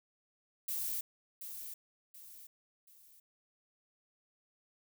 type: noise with echo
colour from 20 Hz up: violet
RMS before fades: -37 dBFS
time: 0.68-1.01 s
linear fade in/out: 5 ms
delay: 730 ms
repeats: 3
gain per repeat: -8 dB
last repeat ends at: 3.2 s
effects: none